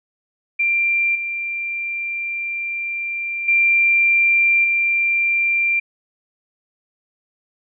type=tone with level steps; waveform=sine; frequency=2371 Hz; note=D7; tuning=16 cents sharp; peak=-15 / -22 / -12 / -15 dBFS; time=0.59-5.8 s; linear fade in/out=10 ms; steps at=1.15 / 3.48 / 4.64 s; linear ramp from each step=5 ms; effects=none